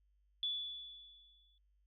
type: tone with exponential decay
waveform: sine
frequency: 3446 Hz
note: A7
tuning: 37 cents flat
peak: -33 dBFS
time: 0.43-1.58 s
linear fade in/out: 1 ms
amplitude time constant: 250 ms
effects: added 50 Hz sine -70 dBFS peak until 1.86 s